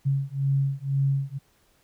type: beating tone pair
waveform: sine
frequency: 136.7 / 138.7 Hz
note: C#3 / C#3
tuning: -24 / +1 cents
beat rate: 2 Hz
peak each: -25 dBFS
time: 0.05-1.39 s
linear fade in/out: 20 ms
effects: pink hiss -64 dBFS RMS until 1.83 s